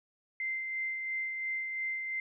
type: tone with tremolo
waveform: sine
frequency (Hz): 2082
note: C7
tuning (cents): -9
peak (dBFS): -31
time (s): 0.4-2.2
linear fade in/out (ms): 2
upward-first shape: sine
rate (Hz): 2.9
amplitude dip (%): 35
effects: none